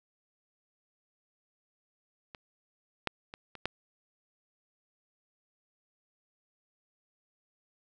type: clicks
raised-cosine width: 0.3 ms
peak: -28 / -13 / -26 / -29 / -14 dBFS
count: 5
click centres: 2.348 / 3.073 / 3.339 / 3.553 / 3.656 s
effects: none